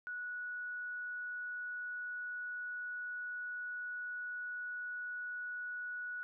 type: tone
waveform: sine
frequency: 1468 Hz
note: F#6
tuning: 14 cents flat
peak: -39 dBFS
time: 0.07-6.23 s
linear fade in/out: 0 ms
effects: none